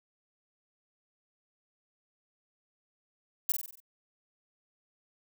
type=noise with echo; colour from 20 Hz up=violet; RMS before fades=-27 dBFS; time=3.49-3.52 s; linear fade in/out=2 ms; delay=47 ms; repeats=6; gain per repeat=-5 dB; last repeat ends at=3.802 s; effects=none